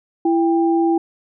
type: tone pair together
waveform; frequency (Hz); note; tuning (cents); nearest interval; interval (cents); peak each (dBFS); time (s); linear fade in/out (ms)
sine; 333.8 / 793.9; E4 / G5; +22 / +22; octave + minor third; 1500; -14 / -21; 0.25-0.98; 5
effects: none